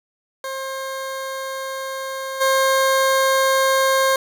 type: tone with level steps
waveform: 20% pulse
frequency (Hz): 533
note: C5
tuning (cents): +32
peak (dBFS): -21 / -10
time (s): 0.44-4.16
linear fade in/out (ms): 2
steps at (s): 2.4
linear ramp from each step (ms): 20
effects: none